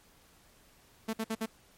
sawtooth tone bursts, 222.3 Hz, A3, 18 cents sharp, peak -27 dBFS, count 4, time 1.08-1.461 s, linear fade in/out 10 ms, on 54 ms, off 55 ms, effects pink hiss -62 dBFS RMS until 1.77 s + MP3 64 kbps

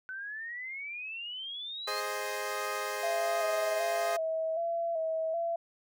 sine exponential sweep, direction up, 1503 to 4282 Hz, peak -37 dBFS, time 0.09-2 s, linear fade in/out 0 ms
15% pulse chord, Ab major, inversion none, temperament equal, 415.3 / 523.3 / 622.3 Hz, Ab4 / C5 / Eb5, 0 / 0 / 0 cents, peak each -31 dBFS, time 1.87-4.17 s, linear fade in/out 10 ms
sine tone with vibrato, 659.3 Hz, E5, in tune, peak -29 dBFS, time 3.03-5.56 s, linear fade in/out 5 ms, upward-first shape square, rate 1.3 Hz, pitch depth 41 cents each way
effects none

